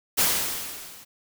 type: noise with level ramp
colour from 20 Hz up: white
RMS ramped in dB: -19 to -47 dBFS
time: 0.17-1.05 s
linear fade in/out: 20 ms
effects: none